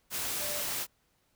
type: tone in noise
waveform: sine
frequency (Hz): 593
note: D5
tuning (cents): +17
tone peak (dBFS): -40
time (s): 0.38-0.65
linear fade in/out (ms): 50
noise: white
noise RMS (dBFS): -34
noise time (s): 0.1-0.87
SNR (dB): -9
effects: pink hiss -72 dBFS RMS until 1.35 s